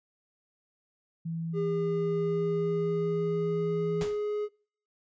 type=tone; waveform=sine; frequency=164.81 Hz; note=E3; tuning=in tune; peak=-31 dBFS; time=1.25-4.04 s; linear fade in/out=10 ms
type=tone with pitch glide; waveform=triangle; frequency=404.5 to 418.5 Hz; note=G#4 to G#4; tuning=-46 to +13 cents; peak=-26 dBFS; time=1.53-4.49 s; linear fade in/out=50 ms; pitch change=+59 cents; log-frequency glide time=1.63-4.36 s
type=noise with exponential decay; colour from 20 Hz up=pink; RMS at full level=-34 dBFS; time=4.01-4.24 s; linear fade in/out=1 ms; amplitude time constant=49 ms
effects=noise-tail reverb RT60 0.5 s tail -25 dB re dry + resampled to 16000 Hz